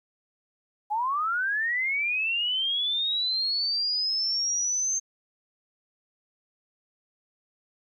sine linear sweep, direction up, 813 to 6350 Hz, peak -24 dBFS, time 0.9-5 s, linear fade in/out 20 ms, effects 11-bit

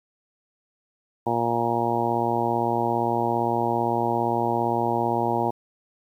harmonic tone, 117.6 Hz, A#2, 16 cents sharp, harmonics 1 / 2 / 3 / 4 / 5 / 6 / 7 / 8, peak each -32 / -30 / -28 / -31 / -32 / -29 / -27 / -28 dBFS, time 1.26-5.51 s, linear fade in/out 10 ms, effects 9-bit

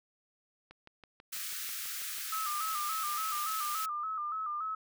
click train, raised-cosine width 0.3 ms, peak -35 dBFS, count 10, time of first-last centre 0.71-2.183 s, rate 6.11 Hz
white high-pass noise, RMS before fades -39 dBFS, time 1.32-3.86 s, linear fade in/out 10 ms, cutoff 1200 Hz, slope 96 dB/octave
sine tone with vibrato, 1244.5 Hz, D#6, in tune, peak -33 dBFS, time 2.32-4.75 s, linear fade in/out 5 ms, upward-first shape square, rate 3.5 Hz, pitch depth 64 cents each way
effects none

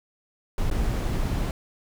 brown noise with dropouts, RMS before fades -25 dBFS, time 0.58-1.51 s, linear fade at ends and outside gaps 1 ms, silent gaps 0.701-0.712 s, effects none

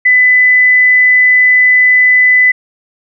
sine tone, 2002 Hz, B6, 23 cents sharp, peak -4 dBFS, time 0.05-2.52 s, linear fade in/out 10 ms, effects none

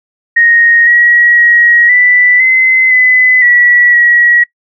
sine tone with pitch steps, 1867 / 1908 / 1897 / 1980 / 2050 / 2013 / 1940 / 1915 Hz, A#6 / A#6 / A#6 / B6 / C7 / B6 / B6 / A#6, +2 / +40 / +30 / +4 / -36 / +33 / -31 / +46 cents, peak -4 dBFS, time 0.36-4.44 s, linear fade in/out 10 ms, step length 510 ms, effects noise-tail reverb RT60 0.1 s tail -22 dB re dry

